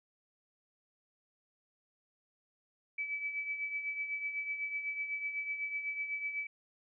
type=tone with tremolo; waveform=sine; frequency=2299 Hz; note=D7; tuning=37 cents flat; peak=-32 dBFS; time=2.98-6.47 s; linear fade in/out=5 ms; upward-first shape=triangle; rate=8 Hz; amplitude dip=65%; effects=none